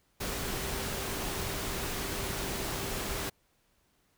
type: tone in noise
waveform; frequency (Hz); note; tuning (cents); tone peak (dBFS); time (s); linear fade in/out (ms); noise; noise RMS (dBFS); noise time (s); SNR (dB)
sine; 392; G4; 0; -44; 0.2-3.3; 10; pink; -35; 0.2-3.3; -12
effects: pink hiss -71 dBFS RMS until 4.17 s

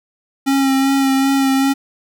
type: tone with vibrato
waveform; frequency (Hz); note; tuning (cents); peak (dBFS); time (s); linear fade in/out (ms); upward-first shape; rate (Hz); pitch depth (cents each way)
square; 270.7; C#4; -41; -13; 0.46-1.74; 20; sine; 2.6; 21
effects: none

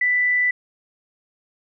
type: tone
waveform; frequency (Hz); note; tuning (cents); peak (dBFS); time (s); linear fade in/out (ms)
sine; 1983; B6; +7; -16; 0.01-0.51; 5
effects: none

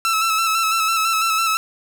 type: tone with vibrato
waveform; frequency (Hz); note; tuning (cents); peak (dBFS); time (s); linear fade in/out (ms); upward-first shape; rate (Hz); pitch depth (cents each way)
sawtooth; 1318.5; E6; 0; -13; 0.05-1.57; 0; square; 6; 29
effects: none

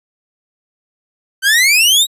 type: exponential sweep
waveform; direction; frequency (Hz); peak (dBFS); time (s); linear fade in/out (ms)
sawtooth; up; 1519 to 3889; -5; 1.42-2.07; 50
effects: resampled to 32000 Hz

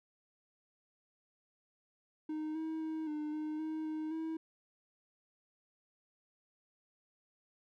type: tone with pitch steps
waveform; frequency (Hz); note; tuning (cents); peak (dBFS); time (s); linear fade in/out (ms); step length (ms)
triangle; 309.4 / 318.6 / 316.5 / 301.8 / 307 / 314.2 / 311.5 / 321.3; D#4 / D#4 / D#4 / D4 / D#4 / D#4 / D#4 / E4; -10 / +41 / +30 / +47 / -23 / +17 / +2 / -44; -34; 2.29-4.37; 5; 260
effects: none

